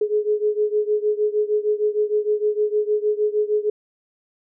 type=beating tone pair; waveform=sine; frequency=419.7 / 426.2 Hz; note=G#4 / G#4; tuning=+18 / +45 cents; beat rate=6.5 Hz; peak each=-20 / -22 dBFS; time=0.01-3.7 s; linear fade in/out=5 ms; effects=none